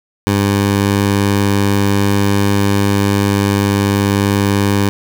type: tone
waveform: 15% pulse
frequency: 100.3 Hz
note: G2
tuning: 40 cents sharp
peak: -5 dBFS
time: 0.27-4.89 s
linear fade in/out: 0 ms
effects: 7-bit